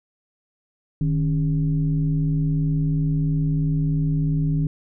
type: tone with frequency modulation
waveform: sine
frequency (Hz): 153.1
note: D#3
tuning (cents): -28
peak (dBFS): -18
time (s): 1.01-4.67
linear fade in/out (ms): 2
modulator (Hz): 123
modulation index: 0.64
effects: none